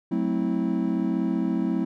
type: chord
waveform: triangle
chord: F# half-diminished seventh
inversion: none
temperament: equal with one note detuned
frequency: 185 / 220 / 261.6 / 325.7 Hz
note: F#3 / A3 / C4 / E4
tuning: 0 / 0 / 0 / -21 cents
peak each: -26 dBFS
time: 0.11-1.85 s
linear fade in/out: 10 ms
effects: none